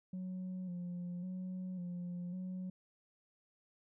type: tone with vibrato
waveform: sine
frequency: 180.5 Hz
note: F#3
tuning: 43 cents flat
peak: -37 dBFS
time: 0.13-2.7 s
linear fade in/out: 5 ms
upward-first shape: square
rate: 0.91 Hz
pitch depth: 38 cents each way
effects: tanh soft clip ceiling -38 dBFS